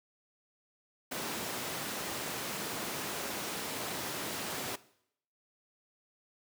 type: high-pass noise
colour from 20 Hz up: pink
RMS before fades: -38 dBFS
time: 1.11-4.76 s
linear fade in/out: 10 ms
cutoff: 200 Hz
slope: 12 dB/octave
effects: noise-tail reverb RT60 0.7 s tail -19 dB re dry